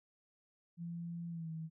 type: tone with pitch glide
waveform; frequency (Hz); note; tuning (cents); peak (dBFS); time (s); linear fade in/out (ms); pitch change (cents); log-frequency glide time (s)
sine; 170 to 160.74; F3 to E3; -46 to -43; -40; 0.77-1.7; 50; -97; 1.29-1.5
effects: none